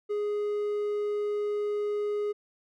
triangle tone, 415.3 Hz, G#4, in tune, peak -25 dBFS, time 0.09-2.33 s, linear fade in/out 20 ms, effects none

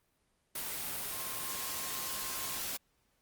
sine tone in noise, 1063 Hz, C6, 27 cents sharp, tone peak -48 dBFS, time 1.11-2.58 s, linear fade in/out 5 ms, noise white, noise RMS -38 dBFS, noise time 0.55-2.77 s, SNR -13 dB, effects pink hiss -75 dBFS RMS until 3.21 s + Opus 32 kbps

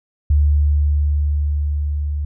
sine tone with level ramp, 73.42 Hz, D2, in tune, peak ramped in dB -10 to -19 dBFS, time 0.3-2.25 s, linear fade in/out 5 ms, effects none

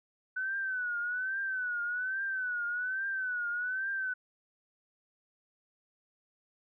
sine tone with vibrato, 1500 Hz, F#6, 23 cents sharp, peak -31 dBFS, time 0.36-4.14 s, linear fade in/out 10 ms, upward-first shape triangle, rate 1.2 Hz, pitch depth 110 cents each way, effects none

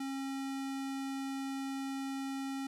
square tone, 271 Hz, C#4, 39 cents flat, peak -37 dBFS, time 0-2.67 s, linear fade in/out 5 ms, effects low-pass 12000 Hz 12 dB/octave + 12-bit

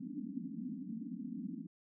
white band-pass noise, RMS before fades -43 dBFS, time 0-1.67 s, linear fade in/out 10 ms, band 170 to 290 Hz, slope 96 dB/octave, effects none

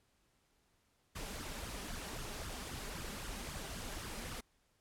pink noise with flanger, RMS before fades -44 dBFS, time 1.15-4.41 s, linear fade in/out 10 ms, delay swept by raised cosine 0.6 to 5.1 ms, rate 3.8 Hz, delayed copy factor +0.7, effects pink hiss -75 dBFS RMS until 4.8 s + low-pass 12000 Hz 12 dB/octave

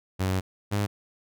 sawtooth tone pair in turn, 94.1 / 102.42 Hz, F#2 / G#2, +30 / -24 cents, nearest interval minor second, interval 146 cents, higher second, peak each -20 dBFS, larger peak neither, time 0.19-0.41 / 0.71-0.87 s, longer first, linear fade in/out 20 ms, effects none

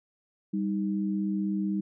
sine tone pair together, 197 / 312.9 Hz, G3 / D#4, +9 / +10 cents, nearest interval minor sixth, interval 801 cents, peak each -27 / -32 dBFS, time 0.53-1.81 s, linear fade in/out 10 ms, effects none

